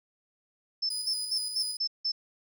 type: tone bursts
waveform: sine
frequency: 5274 Hz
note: E8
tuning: in tune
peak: -26 dBFS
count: 6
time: 0.82-2.12 s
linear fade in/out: 10 ms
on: 75 ms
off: 170 ms
type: tone with tremolo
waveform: 30% pulse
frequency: 4978 Hz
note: D#8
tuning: in tune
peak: -28 dBFS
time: 0.9-1.77 s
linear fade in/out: 5 ms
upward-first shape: square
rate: 4.3 Hz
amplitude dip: 35%
effects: none